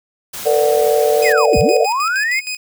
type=noise; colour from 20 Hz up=white; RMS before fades=-28 dBFS; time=0.33-1.33 s; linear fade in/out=10 ms
type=chord; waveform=sine; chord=B minor seventh; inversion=third; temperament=equal with one note detuned; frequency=451.1 / 493.9 / 587.3 / 740 Hz; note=A4 / B4 / D5 / F#5; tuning=+43 / 0 / 0 / 0 cents; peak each=-14 / -20 / -16 / -20 dBFS; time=0.45-1.86 s; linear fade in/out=20 ms
type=tone with tremolo; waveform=20% pulse; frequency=2500 Hz; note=D#7; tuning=8 cents sharp; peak=-16 dBFS; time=1.22-2.57 s; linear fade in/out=5 ms; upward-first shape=square; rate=6.4 Hz; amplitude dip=70%
type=linear two-way sweep; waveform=sine; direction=down then up; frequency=2217 to 38.44 to 2217 Hz; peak=-15 dBFS; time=1.24-2.41 s; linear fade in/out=20 ms; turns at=1.58 s
effects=none